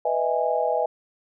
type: chord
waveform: sine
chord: E major seventh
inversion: second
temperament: just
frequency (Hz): 494.4 / 618.1 / 659.3 / 824.1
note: B4 / D#5 / E5 / G#5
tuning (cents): +2 / -12 / 0 / -14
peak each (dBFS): -26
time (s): 0.05-0.86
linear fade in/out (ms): 5
effects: none